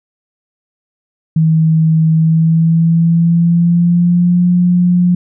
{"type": "tone with pitch glide", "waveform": "sine", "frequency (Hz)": [160, 177.53], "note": ["D#3", "F3"], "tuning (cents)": [49, 29], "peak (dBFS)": -7, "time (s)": [1.36, 5.15], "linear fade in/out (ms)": 5, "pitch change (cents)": 180, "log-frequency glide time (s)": [2.12, 4.47], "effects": []}